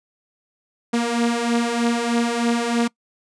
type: beating tone pair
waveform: sawtooth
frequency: 233.1 / 236.3 Hz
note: A#3 / A#3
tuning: 0 / +24 cents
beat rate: 3.2 Hz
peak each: -20 / -16 dBFS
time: 0.93-2.88 s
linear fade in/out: 10 ms
effects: noise-tail reverb RT60 0.1 s tail -24 dB re dry + resampled to 22050 Hz